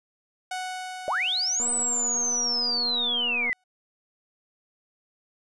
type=tone with exponential decay; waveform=sawtooth; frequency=740 Hz; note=F#5; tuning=in tune; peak=-25 dBFS; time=0.51-3.64 s; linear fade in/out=5 ms; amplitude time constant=680 ms
type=linear two-way sweep; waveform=sine; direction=up then down; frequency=540 to 8160 to 1956 Hz; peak=-23 dBFS; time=1.08-3.53 s; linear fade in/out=0 ms; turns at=1.7 s
type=click train; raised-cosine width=1 ms; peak=-26 dBFS; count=458; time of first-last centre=1.6-3.496 s; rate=241 Hz
effects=resampled to 24000 Hz